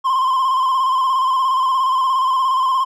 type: tone with vibrato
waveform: triangle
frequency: 1046.5 Hz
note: C6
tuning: in tune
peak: -12 dBFS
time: 0.04-2.85 s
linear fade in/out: 20 ms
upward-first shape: square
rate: 17 Hz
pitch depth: 41 cents each way
effects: none

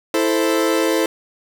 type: chord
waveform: 40% pulse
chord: A minor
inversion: second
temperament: equal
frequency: 329.6 / 440 / 523.3 Hz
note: E4 / A4 / C5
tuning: 0 / 0 / 0 cents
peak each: -18 / -20 / -20 dBFS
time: 0.14-1.06 s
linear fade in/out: 2 ms
effects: none

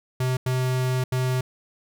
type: tone bursts at uneven times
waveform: square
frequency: 128.2 Hz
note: C3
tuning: 35 cents flat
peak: -22 dBFS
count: 3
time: 0.2-0.37 / 0.46-1.04 / 1.12-1.41 s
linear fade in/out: 5 ms
effects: none

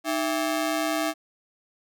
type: ring-modulated tone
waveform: sawtooth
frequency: 487.6 Hz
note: B4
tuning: 22 cents flat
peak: -17 dBFS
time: 0.04-1.14 s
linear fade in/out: 50 ms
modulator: 179 Hz
effects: none

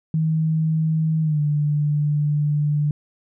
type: tone with pitch glide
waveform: sine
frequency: 158.7 to 148.07 Hz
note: D#3 to D3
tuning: +35 to +15 cents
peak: -17 dBFS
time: 0.14-2.91 s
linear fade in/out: 2 ms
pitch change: -120 cents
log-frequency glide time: 1.22-1.4 s
effects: none

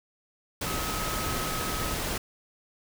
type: tone in noise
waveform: sine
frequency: 1276 Hz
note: D#6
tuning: 43 cents sharp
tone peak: -36 dBFS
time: 0.66-1.94 s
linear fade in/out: 5 ms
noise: pink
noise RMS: -31 dBFS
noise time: 0.61-2.18 s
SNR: -8 dB
effects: none

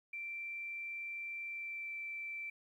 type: tone with pitch glide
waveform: sine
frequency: 2349 to 2335 Hz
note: D7 to D7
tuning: 0 to -11 cents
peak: -40 dBFS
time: 0.13-2.5 s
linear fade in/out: 5 ms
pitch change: -11 cents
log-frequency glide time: 1.45-1.93 s
effects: 12-bit

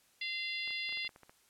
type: harmonic tone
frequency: 690 Hz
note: F5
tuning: 21 cents flat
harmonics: 3 / 4 / 5 / 6 / 7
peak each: -39 / -41 / -43 / -45 / -46 dBFS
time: 0.21-1.08 s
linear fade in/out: 5 ms
type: clicks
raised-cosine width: 0.5 ms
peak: -39 dBFS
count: 10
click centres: 0.676 / 0.707 / 0.892 / 0.925 / 0.973 / 1.048 / 1.092 / 1.161 / 1.233 / 1.295 s
effects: white hiss -68 dBFS RMS until 1.49 s + low-pass 12000 Hz 12 dB/octave

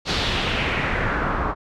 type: noise with low-pass filter sweep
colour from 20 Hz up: pink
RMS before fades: -23 dBFS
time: 0.05-1.55 s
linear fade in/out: 50 ms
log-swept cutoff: 4500 to 1100 Hz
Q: 2.4
effects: none

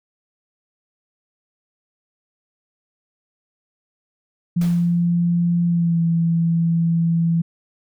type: tone with pitch glide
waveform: sine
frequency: 172.4 to 166.91 Hz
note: F3 to E3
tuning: -22 to +22 cents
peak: -15 dBFS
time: 4.56-7.42 s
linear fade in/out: 10 ms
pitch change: -56 cents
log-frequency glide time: 5.66-6 s
type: noise with exponential decay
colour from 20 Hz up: pink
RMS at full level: -34 dBFS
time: 4.61-5.12 s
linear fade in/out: 5 ms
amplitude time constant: 110 ms
effects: none

